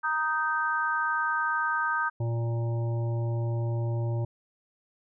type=chord; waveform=sine; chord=Eb major; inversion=second; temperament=just; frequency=933.4 / 1244.5 / 1555.6 Hz; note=Bb5 / Eb6 / G6; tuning=+2 / 0 / -14 cents; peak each=-31 / -29 / -28 dBFS; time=0.03-2.1 s; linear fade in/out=20 ms
type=harmonic tone; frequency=116.5 Hz; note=A#2; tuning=1 cent flat; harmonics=1 / 3 / 5 / 7 / 8; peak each=-26 / -38 / -40 / -47 / -47 dBFS; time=2.2-4.25 s; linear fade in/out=5 ms
effects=none